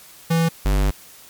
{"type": "tone pair in turn", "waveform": "square", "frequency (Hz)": [165.2, 49.11], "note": ["E3", "G1"], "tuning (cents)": [4, 4], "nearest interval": "octave + major sixth", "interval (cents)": 2100, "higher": "first", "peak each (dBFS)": -16, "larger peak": "neither", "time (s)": [[0.3, 0.49], [0.65, 0.91]], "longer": "second", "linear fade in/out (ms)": 10, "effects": ["white hiss -45 dBFS RMS until 1.29 s", "MP3 96 kbps"]}